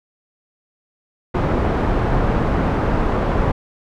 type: low-pass noise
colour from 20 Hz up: pink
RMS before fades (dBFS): -18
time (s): 1.34-3.52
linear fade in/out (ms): 10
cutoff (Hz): 1100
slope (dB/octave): 12
effects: none